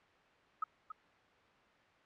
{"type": "tone with echo", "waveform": "sine", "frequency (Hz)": 1276, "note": "D#6", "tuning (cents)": 43, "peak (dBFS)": -31, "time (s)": [0.62, 0.64], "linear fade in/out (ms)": 5, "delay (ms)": 280, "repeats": 1, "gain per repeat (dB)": -10, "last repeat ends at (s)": 0.92, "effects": ["white hiss -65 dBFS RMS until 2.05 s", "low-pass 2000 Hz 12 dB/octave"]}